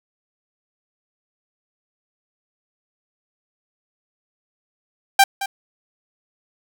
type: tone with echo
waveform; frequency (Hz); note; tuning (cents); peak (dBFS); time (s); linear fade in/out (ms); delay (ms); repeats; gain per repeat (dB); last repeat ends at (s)
sawtooth; 787; G5; +7; -5; 5.19-5.24; 5; 220; 1; -14; 5.46
effects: none